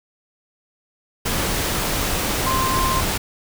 sine tone in noise, 1047 Hz, C6, 1 cent sharp, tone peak -20 dBFS, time 2.46-3.01 s, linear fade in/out 10 ms, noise pink, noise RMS -22 dBFS, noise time 1.25-3.18 s, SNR -1 dB, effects none

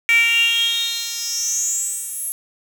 10% pulse tone with high-pass filter sweep, 463.3 Hz, A#4, 11 cents flat, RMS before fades -20 dBFS, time 0.09-2.32 s, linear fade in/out 0 ms, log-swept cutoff 2200 to 11000 Hz, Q 9.1, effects none

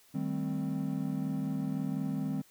triangle chord, A half-diminished seventh, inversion second, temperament equal, 155.56 / 196 / 220 / 261.6 Hz, Eb3 / G3 / A3 / C4, 0 / 0 / 0 / 0 cents, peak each -34 / -34 / -39 / -33 dBFS, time 0.14-2.42 s, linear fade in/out 10 ms, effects white hiss -62 dBFS RMS until 2.5 s

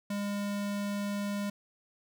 square tone, 203 Hz, G#3, 39 cents flat, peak -32 dBFS, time 0.1-1.5 s, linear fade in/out 5 ms, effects none

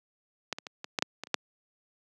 clicks, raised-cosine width 0.2 ms, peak -13 / -20 / -22 / -20 / -10 / -6 / -19 / -29 / -6 dBFS, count 9, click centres 0.527 / 0.585 / 0.668 / 0.844 / 0.988 / 1.024 / 1.236 / 1.271 / 1.343 s, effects high-pass 200 Hz 12 dB/octave

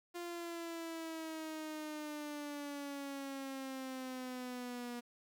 sawtooth exponential sweep, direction down, 349.2 to 240 Hz, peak -38 dBFS, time 0.14-5.01 s, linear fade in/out 20 ms, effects 11-bit

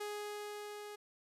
sawtooth tone with level ramp, 415.9 Hz, G#4, 2 cents sharp, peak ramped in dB -35 to -42 dBFS, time 0-0.96 s, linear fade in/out 10 ms, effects resampled to 32000 Hz + 12-bit

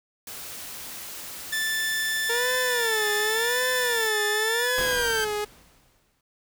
white noise, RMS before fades -38 dBFS, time 0.27-4.08 s, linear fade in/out 2 ms
sawtooth tone with pitch glide, 1760 to 1568 Hz, A6 to G6, 0 to 0 cents, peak -21 dBFS, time 1.52-5.25 s, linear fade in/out 10 ms, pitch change -200 cents, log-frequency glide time 4.59-5.06 s
sawtooth tone with vibrato, 460.1 Hz, A#4, 23 cents flat, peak -22 dBFS, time 2.29-5.45 s, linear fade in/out 10 ms, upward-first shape sine, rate 0.89 Hz, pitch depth 170 cents each way
pink noise with exponential decay, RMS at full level -31 dBFS, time 4.78-6.21 s, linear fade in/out 2 ms, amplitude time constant 310 ms
effects none

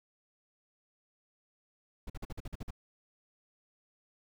brown noise bursts, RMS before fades -39 dBFS, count 9, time 2.07-2.707 s, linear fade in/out 5 ms, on 29 ms, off 47 ms, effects none

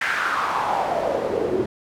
pink noise with band-pass filter sweep, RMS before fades -23 dBFS, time 0.01-1.66 s, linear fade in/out 5 ms, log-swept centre 1800 to 330 Hz, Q 4, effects none

